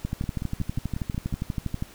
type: two click trains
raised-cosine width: 5 ms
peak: -18 / -15 dBFS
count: 7 / 23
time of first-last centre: 0.24-1.327 / 0.05-1.824 s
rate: 5.52 / 12.4 Hz
effects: pink hiss -49 dBFS RMS until 1.94 s